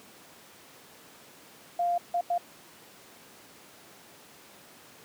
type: tone bursts at uneven times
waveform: sine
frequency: 698.5 Hz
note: F5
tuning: in tune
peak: -24 dBFS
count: 3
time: 1.79-1.98 / 2.14-2.21 / 2.3-2.38 s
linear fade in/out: 5 ms
effects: pink hiss -52 dBFS RMS until 5.04 s + high-pass 200 Hz 12 dB/octave